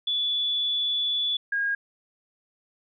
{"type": "tone pair in turn", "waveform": "sine", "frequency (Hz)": [3444, 1630.1], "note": ["A7", "G#6"], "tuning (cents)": [-38, -33], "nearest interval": "octave + minor second", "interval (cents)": 1295, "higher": "first", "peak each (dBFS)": -23, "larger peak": "neither", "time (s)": [[0.07, 1.37], [1.52, 1.75]], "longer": "first", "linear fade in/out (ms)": 5, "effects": []}